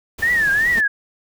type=noise; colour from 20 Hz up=pink; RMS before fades=-33 dBFS; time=0.18-0.81 s; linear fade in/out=10 ms
type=tone with vibrato; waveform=sine; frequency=1772 Hz; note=A6; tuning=12 cents sharp; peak=-14 dBFS; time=0.22-0.88 s; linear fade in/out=10 ms; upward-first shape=triangle; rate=2.6 Hz; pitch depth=190 cents each way
type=tone with exponential growth; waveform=sawtooth; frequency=220.6 Hz; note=A3; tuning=5 cents sharp; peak=-20 dBFS; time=0.69-0.79 s; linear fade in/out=5 ms; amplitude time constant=20 ms
effects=none